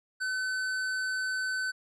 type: tone with hard clipping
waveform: sine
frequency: 1518 Hz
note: F#6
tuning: 44 cents sharp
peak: -31 dBFS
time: 0.2-1.72 s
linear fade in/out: 20 ms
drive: 12 dB
effects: resampled to 24000 Hz